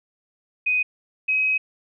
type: tone pair in turn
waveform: sine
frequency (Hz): 2500 / 2538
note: D#7 / D#7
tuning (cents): +8 / +34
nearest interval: unison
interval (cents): 26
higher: second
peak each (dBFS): -18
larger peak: neither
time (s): 0.66-0.83 / 1.28-1.58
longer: second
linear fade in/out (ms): 10
effects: none